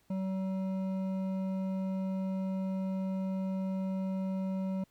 sine tone with hard clipping, 190 Hz, F#3, 46 cents sharp, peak -33 dBFS, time 0.1-4.84 s, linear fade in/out 5 ms, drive 9 dB, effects pink hiss -70 dBFS RMS until 4.9 s

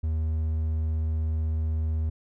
triangle tone, 79 Hz, D#2, 27 cents sharp, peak -22 dBFS, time 0.03-2.1 s, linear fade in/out 10 ms, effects none

